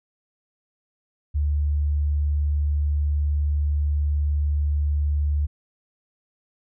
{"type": "tone", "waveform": "sine", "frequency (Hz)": 73.42, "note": "D2", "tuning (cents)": 0, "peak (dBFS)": -19, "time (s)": [1.34, 5.47], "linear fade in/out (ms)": 20, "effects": []}